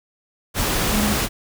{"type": "tone in noise", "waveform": "sine", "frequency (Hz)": 209.8, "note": "G#3", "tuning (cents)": 18, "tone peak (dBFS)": -19, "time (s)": [0.9, 1.16], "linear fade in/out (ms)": 50, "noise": "pink", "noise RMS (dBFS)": -21, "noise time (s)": [0.54, 1.29], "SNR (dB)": -1, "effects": []}